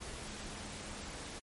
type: tone in noise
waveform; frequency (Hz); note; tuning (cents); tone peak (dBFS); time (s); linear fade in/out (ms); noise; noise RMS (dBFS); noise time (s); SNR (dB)
sine; 207.7; G#3; 0; -52; 0.2-1.1; 20; pink; -45; 0-1.4; -10
effects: MP3 48 kbps